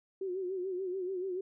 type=tone with vibrato; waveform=sine; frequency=371.9 Hz; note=F#4; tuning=9 cents sharp; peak=-33 dBFS; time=0.21-1.41 s; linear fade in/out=5 ms; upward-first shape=sine; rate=6.9 Hz; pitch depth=78 cents each way; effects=none